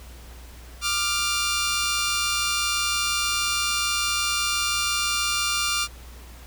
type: tone pair together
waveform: 10% pulse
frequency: 1185.1 / 1396.9 Hz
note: D6 / F6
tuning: +15 / 0 cents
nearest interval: minor third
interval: 285 cents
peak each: -17 dBFS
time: 0.81-5.88 s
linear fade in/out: 50 ms
effects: added 60 Hz sine -41 dBFS peak until 6.46 s + pink hiss -48 dBFS RMS until 6.46 s